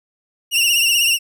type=tone with vibrato; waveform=sawtooth; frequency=2794 Hz; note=F7; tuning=in tune; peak=-10 dBFS; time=0.51-1.19 s; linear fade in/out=50 ms; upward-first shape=triangle; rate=16 Hz; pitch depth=80 cents each way; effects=none

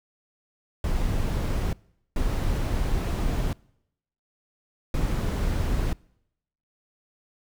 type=noise bursts at uneven times; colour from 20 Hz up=brown; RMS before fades=-25 dBFS; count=3; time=0.84-1.73 / 2.16-3.53 / 4.94-5.93 s; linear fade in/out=2 ms; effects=noise-tail reverb RT60 0.8 s tail -25 dB re dry

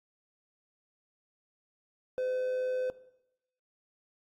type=tone with amplitude modulation; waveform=triangle; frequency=509 Hz; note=C5; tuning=48 cents flat; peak=-26 dBFS; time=2.18-2.9 s; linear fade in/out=0 ms; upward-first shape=sine; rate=103 Hz; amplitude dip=30%; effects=noise-tail reverb RT60 0.8 s tail -17 dB re dry + AAC 64 kbps

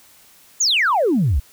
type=exponential sweep; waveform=sine; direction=down; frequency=7320 to 57.1 Hz; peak=-13 dBFS; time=0.6-1.4 s; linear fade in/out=10 ms; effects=tanh soft clip ceiling -10 dBFS + white hiss -50 dBFS RMS until 1.52 s

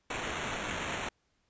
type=noise with sample-and-hold; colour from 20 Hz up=white; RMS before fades=-36 dBFS; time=0.1-1.09 s; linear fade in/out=5 ms; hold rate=4900 Hz; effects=pink hiss -75 dBFS RMS until 1.49 s + resampled to 16000 Hz

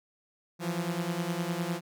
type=beating tone pair; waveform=sawtooth; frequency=167.3 / 177.1 Hz; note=E3 / F3; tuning=+26 / +24 cents; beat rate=9.8 Hz; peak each=-29 dBFS; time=0.59-1.81 s; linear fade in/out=50 ms; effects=none

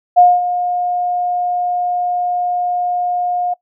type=tone with ADSR envelope; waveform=sine; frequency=714 Hz; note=F5; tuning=38 cents sharp; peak=-3 dBFS; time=0.16-3.54 s; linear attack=23 ms; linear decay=220 ms; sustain=-12 dB; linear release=9 ms; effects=noise-tail reverb RT60 0.1 s tail -21 dB re dry

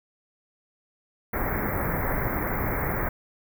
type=band-stop noise; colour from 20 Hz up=pink; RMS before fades=-27 dBFS; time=1.33-3.09 s; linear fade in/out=5 ms; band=2200 to 13000 Hz; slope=96 dB/octave; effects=none

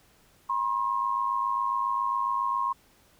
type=tone pair together; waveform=sine; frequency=964.7 / 1072 Hz; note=B5 / C6; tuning=-41 / +42 cents; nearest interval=major second; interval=183 cents; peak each=-30 / -26 dBFS; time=0.49-2.73 s; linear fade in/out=10 ms; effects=pink hiss -61 dBFS RMS until 3.19 s

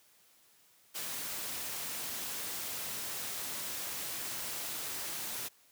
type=noise; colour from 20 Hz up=white; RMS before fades=-39 dBFS; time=0.94-5.49 s; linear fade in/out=20 ms; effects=white hiss -65 dBFS RMS until 5.71 s + high-pass 80 Hz 12 dB/octave

